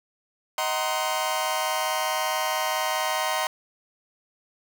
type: chord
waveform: sawtooth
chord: C half-diminished seventh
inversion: first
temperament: just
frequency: 627.9 / 753.5 / 941.9 / 1046.5 Hz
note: Eb5 / Gb5 / Bb5 / C6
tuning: +16 / +31 / +18 / 0 cents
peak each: -26 dBFS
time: 0.58-3.47 s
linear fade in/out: 2 ms
effects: none